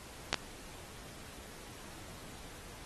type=clicks; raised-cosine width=0.2 ms; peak=-10 dBFS; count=2; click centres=0.329 / 0.343 s; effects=pink hiss -51 dBFS RMS until 2.85 s + AAC 32 kbps